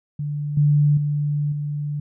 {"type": "tone with level steps", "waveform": "sine", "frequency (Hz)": 146.83, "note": "D3", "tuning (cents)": 0, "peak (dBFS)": [-23, -13, -19, -23], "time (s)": [0.19, 2], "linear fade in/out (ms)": 5, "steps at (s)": [0.57, 0.97, 1.52], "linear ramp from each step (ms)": 5, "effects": []}